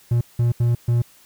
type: tone bursts at uneven times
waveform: triangle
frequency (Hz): 119.1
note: A#2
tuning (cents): +38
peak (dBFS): -13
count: 4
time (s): 0.11-0.21 / 0.39-0.52 / 0.6-0.75 / 0.88-1.02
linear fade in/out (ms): 5
effects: white hiss -52 dBFS RMS until 1.25 s